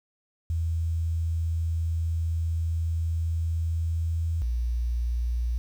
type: tone pair in turn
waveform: sine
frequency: 82.41 / 59.47 Hz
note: E2 / A#1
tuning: 0 / +35 cents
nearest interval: tritone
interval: 565 cents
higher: first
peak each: -24 dBFS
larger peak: neither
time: 0.5-4.42 / 4.42-5.58 s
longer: first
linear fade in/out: 0 ms
effects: 9-bit

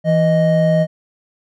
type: tone pair together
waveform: triangle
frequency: 164.81 / 622.2 Hz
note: E3 / D#5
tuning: 0 / 0 cents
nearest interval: octave + major seventh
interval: 2300 cents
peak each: -12 dBFS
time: 0.04-0.87 s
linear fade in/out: 50 ms
effects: none

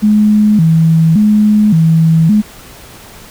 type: tone with vibrato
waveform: sine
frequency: 185 Hz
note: F#3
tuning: in tune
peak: -5 dBFS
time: 0.02-2.42 s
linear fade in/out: 20 ms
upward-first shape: square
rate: 0.88 Hz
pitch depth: 230 cents each way
effects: pink hiss -35 dBFS RMS until 3.3 s

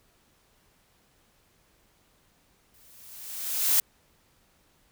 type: noise with exponential growth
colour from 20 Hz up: blue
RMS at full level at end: -20 dBFS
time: 2.74-3.8 s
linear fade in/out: 2 ms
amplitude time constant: 230 ms
effects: pink hiss -65 dBFS RMS until 4.91 s

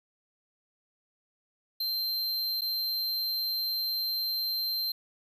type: tone with dropouts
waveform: square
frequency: 4138 Hz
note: C8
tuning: 20 cents flat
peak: -29 dBFS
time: 1.8-4.92 s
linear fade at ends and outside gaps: 5 ms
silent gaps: 2.61-2.617 s
effects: 11-bit

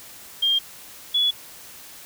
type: tone pair in turn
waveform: sine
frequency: 3206 / 3403 Hz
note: G7 / G#7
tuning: +38 / +41 cents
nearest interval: minor second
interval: 103 cents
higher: second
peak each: -17 dBFS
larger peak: neither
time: 0.42-0.59 / 1.14-1.31 s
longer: neither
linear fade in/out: 10 ms
effects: white hiss -43 dBFS RMS until 2.05 s

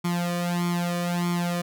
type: tone with flanger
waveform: sawtooth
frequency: 174.3 Hz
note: F3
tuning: 3 cents flat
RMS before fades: -26 dBFS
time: 0.04-1.62 s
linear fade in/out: 10 ms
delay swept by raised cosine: 0.9 to 1.71 ms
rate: 1.6 Hz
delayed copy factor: +0.9
effects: none

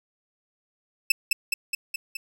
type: tone with echo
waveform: sawtooth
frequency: 2637 Hz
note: E7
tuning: in tune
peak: -12 dBFS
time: 1.1-1.12 s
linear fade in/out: 5 ms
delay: 210 ms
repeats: 5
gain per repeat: -3 dB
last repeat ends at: 2.17 s
effects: none

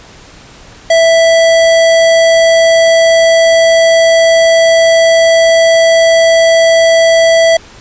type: tone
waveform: square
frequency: 659.3 Hz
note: E5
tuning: in tune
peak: -5 dBFS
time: 0.9-7.57 s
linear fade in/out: 5 ms
effects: pink hiss -36 dBFS RMS until 7.8 s + resampled to 16000 Hz

